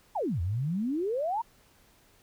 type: exponential two-way sweep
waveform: sine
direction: down then up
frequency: 962 to 80.5 to 962 Hz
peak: -27 dBFS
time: 0.15-1.42 s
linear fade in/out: 10 ms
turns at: 0.41 s
effects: pink hiss -62 dBFS RMS until 2.22 s